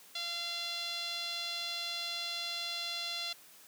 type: tone with band-pass filter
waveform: sawtooth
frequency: 688 Hz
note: F5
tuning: 26 cents flat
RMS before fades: -38 dBFS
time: 0.15-3.33 s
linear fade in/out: 5 ms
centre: 3900 Hz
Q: 3.6
effects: white hiss -57 dBFS RMS until 3.67 s + high-pass 150 Hz 12 dB/octave